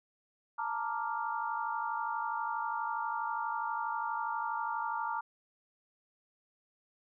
sine chord, Bb major seventh, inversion third, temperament equal, 880 / 932.3 / 1174.7 / 1396.9 Hz, A5 / Bb5 / D6 / F6, 0 / 0 / 0 / 0 cents, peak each -38 / -36 / -39 / -40 dBFS, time 0.58-5.21 s, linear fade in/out 10 ms, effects none

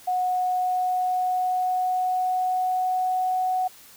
sine tone with pitch glide, 732 to 740.9 Hz, F#5 to F#5, -19 to +2 cents, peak -21 dBFS, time 0.07-3.68 s, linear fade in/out 10 ms, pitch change +21 cents, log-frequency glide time 0.32-3.35 s, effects white hiss -49 dBFS RMS until 3.96 s

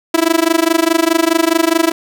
sawtooth tone with amplitude modulation, 329.6 Hz, E4, in tune, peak -3 dBFS, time 0.14-1.92 s, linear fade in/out 5 ms, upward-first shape sine, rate 24.8 Hz, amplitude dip 95%, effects none

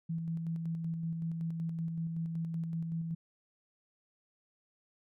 sine tone with tremolo, 164.81 Hz, E3, in tune, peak -32 dBFS, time 0.09-3.15 s, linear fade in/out 10 ms, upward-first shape square, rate 5.3 Hz, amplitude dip 30%, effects none

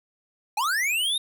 square linear sweep, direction up, 788 to 3752 Hz, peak -23 dBFS, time 0.57-1.18 s, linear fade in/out 5 ms, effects none

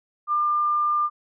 sine tone, 1198 Hz, D6, 34 cents sharp, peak -19 dBFS, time 0.27-1.1 s, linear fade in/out 50 ms, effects none

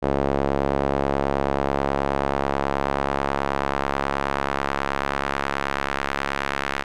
sawtooth tone with band-pass filter sweep, 69.3 Hz, C#2, in tune, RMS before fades -24 dBFS, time 0.02-6.84 s, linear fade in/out 20 ms, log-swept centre 540 to 1700 Hz, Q 1.1, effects none

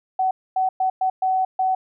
sine tone bursts at uneven times, 753 Hz, F#5, 30 cents sharp, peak -17 dBFS, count 6, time 0.19-0.31 / 0.56-0.69 / 0.8-0.9 / 1.01-1.1 / 1.22-1.45 / 1.59-1.75 s, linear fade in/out 5 ms, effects none

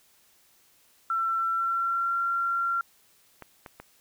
sine tone with pitch glide, 1345 to 1374.1 Hz, E6 to F6, +34 to -29 cents, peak -24 dBFS, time 1.1-2.81 s, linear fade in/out 2 ms, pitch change +37 cents, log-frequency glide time 1.38-2.17 s
clicks, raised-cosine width 0.5 ms, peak -26 dBFS, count 3, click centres 3.423 / 3.662 / 3.8 s
effects white hiss -62 dBFS RMS until 4 s

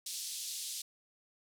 pink band-pass noise, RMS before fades -41 dBFS, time 0.06-0.82 s, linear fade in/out 5 ms, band 3800 to 12000 Hz, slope 24 dB/octave, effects none

